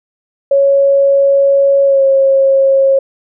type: tone with pitch glide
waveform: sine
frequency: 554.4 to 542.1 Hz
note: C#5 to C#5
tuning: 0 to -39 cents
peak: -6 dBFS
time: 0.51-2.99 s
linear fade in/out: 5 ms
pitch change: -39 cents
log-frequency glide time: 1.85-2.03 s
effects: none